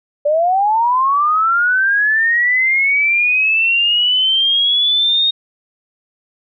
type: linear sweep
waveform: sine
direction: up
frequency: 573 to 3729 Hz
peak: -11 dBFS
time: 0.25-5.31 s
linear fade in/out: 10 ms
effects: none